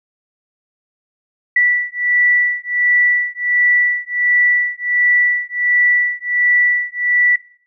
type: beating tone pair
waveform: sine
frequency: 1960 / 1961.4 Hz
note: B6 / B6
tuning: -14 / -12 cents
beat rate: 1.4 Hz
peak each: -15 dBFS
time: 1.56-7.36 s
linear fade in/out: 5 ms
effects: noise-tail reverb RT60 0.5 s tail -17 dB re dry